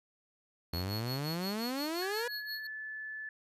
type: tone with tremolo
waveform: square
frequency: 4341 Hz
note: C#8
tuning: 37 cents flat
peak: -38 dBFS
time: 0.73-2.67 s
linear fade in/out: 5 ms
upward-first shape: sine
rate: 5.7 Hz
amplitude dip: 90%
type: exponential sweep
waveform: sawtooth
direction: up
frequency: 82.41 to 493.9 Hz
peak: -30 dBFS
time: 0.73-2.28 s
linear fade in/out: 5 ms
type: tone with pitch glide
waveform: sine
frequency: 1689 to 1737.5 Hz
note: G#6 to A6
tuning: +29 to -22 cents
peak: -39 dBFS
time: 2.02-3.29 s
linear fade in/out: 2 ms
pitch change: +49 cents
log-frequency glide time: 2.35-2.55 s
effects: resampled to 32000 Hz